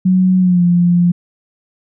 sine tone with pitch glide, 185.2 to 174.81 Hz, F#3 to F3, +2 to +2 cents, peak -8 dBFS, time 0.05-1.12 s, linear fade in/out 10 ms, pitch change -100 cents, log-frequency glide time 0.39-0.63 s, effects none

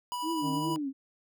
square tone with tremolo, 981 Hz, B5, 12 cents flat, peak -32 dBFS, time 0.12-0.76 s, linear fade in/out 0 ms, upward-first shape sine, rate 12 Hz, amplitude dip 25%
sine tone with vibrato, 300 Hz, D4, 37 cents sharp, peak -30 dBFS, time 0.22-0.93 s, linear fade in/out 50 ms, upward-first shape triangle, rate 2.6 Hz, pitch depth 210 cents each way
harmonic tone, 154.4 Hz, D#3, 13 cents flat, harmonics 1 / 2 / 3 / 4 / 5, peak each -35 / -41 / -45 / -47 / -49 dBFS, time 0.41-0.79 s, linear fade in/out 50 ms
effects none

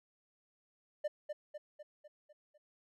triangle tone with echo, 598 Hz, D5, 31 cents sharp, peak -30 dBFS, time 1.04-1.08 s, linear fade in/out 10 ms, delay 250 ms, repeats 6, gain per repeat -5 dB, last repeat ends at 2.58 s, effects none

